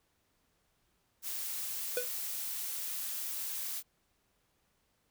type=noise; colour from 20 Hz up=blue; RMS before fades=-38 dBFS; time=1.22-3.83 s; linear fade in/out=50 ms
type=tone with exponential decay; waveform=square; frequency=493.9 Hz; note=B4; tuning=in tune; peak=-28 dBFS; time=1.97-2.1 s; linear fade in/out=2 ms; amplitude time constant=28 ms
effects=pink hiss -75 dBFS RMS until 5.1 s